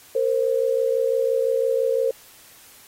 sine tone pair together, 461.1 / 527 Hz, A#4 / C5, -19 / +12 cents, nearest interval major second, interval 231 cents, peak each -21 dBFS, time 0.15-2.11 s, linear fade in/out 5 ms, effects white hiss -49 dBFS RMS until 2.87 s + AAC 48 kbps

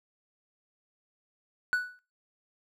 triangle tone with exponential decay, 1480 Hz, F#6, in tune, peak -19 dBFS, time 1.73-1.99 s, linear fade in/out 0 ms, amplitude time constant 55 ms, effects noise-tail reverb RT60 0.3 s tail -18 dB re dry

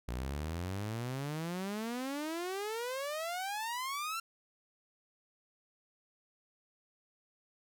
sawtooth exponential sweep, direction up, 58.27 to 1372 Hz, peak -32 dBFS, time 0.08-4.2 s, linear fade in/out 5 ms, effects none

